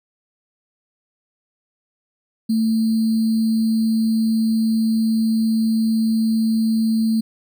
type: tone with sample-and-hold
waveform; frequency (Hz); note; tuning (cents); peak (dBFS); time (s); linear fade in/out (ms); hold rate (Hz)
sine; 222.8; A3; +22; -15; 2.49-7.21; 10; 4410
effects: none